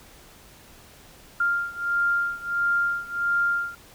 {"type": "beating tone pair", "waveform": "sine", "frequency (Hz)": [1396.9, 1398.4], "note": ["F6", "F6"], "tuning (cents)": [0, 2], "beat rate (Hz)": 1.5, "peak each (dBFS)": [-24, -26], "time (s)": [1.4, 3.75], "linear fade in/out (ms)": 5, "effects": ["pink hiss -50 dBFS RMS until 3.94 s"]}